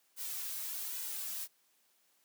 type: noise with flanger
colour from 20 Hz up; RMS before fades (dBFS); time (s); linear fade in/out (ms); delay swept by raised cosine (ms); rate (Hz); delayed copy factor
blue; -40; 0.16-1.48; 50; 2 to 3.2; 1.2; +0.7
effects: white hiss -72 dBFS RMS until 2.24 s + high-pass 200 Hz 12 dB/octave